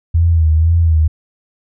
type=tone with vibrato; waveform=sine; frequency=81.4 Hz; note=E2; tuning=21 cents flat; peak=-8 dBFS; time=0.14-1.08 s; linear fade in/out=10 ms; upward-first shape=sine; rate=2 Hz; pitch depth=67 cents each way; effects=none